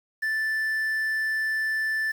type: tone with quantisation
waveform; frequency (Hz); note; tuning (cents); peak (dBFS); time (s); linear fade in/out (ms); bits
triangle; 1760; A6; 0; -22; 0.22-2.12; 10; 8
effects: none